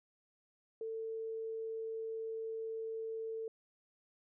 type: tone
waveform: sine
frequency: 447 Hz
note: A4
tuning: 27 cents sharp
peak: -38 dBFS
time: 0.81-3.48 s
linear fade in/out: 2 ms
effects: none